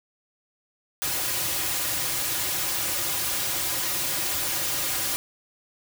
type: noise with comb filter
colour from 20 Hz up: white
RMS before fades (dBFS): -27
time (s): 1.02-5.16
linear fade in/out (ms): 0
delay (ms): 4.5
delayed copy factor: -0.85
effects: none